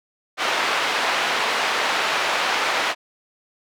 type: band-pass noise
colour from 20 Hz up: pink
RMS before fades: -22 dBFS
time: 0.37-2.95 s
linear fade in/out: 50 ms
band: 740 to 3400 Hz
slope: 12 dB/octave
effects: none